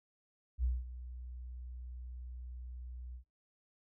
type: tone with ADSR envelope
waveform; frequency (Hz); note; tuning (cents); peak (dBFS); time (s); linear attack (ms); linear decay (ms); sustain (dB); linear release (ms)
sine; 61.7; B1; -1; -28; 0.58-3.24; 57; 200; -15; 93
effects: noise-tail reverb RT60 0.3 s tail -26 dB re dry